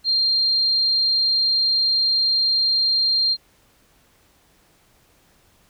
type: tone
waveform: sine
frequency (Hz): 4190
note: C8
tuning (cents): +2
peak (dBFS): -16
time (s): 0.04-3.37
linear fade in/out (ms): 50
effects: pink hiss -58 dBFS RMS until 5.69 s